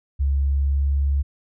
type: tone with pitch glide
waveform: sine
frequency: 69.3 to 69.94 Hz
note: C#2 to C#2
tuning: 0 to +16 cents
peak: -17 dBFS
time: 0.19-1.23 s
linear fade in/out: 20 ms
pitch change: +16 cents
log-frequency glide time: 0.43-0.92 s
effects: none